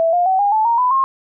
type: tone with pitch steps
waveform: sine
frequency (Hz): 659.3 / 706.6 / 757.3 / 811.7 / 870 / 932.4 / 999.3 / 1071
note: E5 / F5 / F#5 / G#5 / A5 / A#5 / B5 / C6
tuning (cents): 0 / +20 / +40 / -40 / -20 / 0 / +20 / +40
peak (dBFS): -12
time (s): 0-1.04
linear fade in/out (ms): 0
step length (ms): 130
effects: none